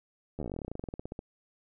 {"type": "slowing click train", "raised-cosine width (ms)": 2, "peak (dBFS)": -24, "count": 25, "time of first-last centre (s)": [0.39, 1.191], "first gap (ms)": 12, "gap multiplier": 1.08, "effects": []}